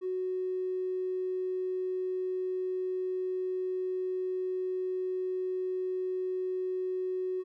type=tone; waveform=triangle; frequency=370 Hz; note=F#4; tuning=in tune; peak=-26 dBFS; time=0.01-7.44 s; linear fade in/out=50 ms; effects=tanh soft clip ceiling -28 dBFS